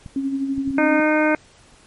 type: clicks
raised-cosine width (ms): 5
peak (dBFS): -23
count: 4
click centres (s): 0.062 / 0.58 / 0.677 / 0.707
type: tone with tremolo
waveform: sine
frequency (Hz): 272.6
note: C#4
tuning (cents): -29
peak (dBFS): -18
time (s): 0.16-1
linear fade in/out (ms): 2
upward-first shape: sine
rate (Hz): 12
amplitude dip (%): 50
type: harmonic tone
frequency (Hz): 306.6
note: D#4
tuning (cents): -25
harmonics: 1 / 2 / 3 / 4 / 5 / 6 / 7 / 8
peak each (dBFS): -18 / -20 / -25 / -30 / -23 / -36 / -26 / -30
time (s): 0.78-1.35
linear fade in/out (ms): 2
effects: pink hiss -51 dBFS RMS until 1.86 s + MP3 48 kbps